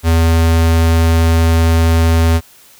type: tone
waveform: square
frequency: 82.3 Hz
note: E2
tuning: 2 cents flat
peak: -9 dBFS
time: 0.03-2.41 s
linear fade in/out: 50 ms
effects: white hiss -44 dBFS RMS until 2.79 s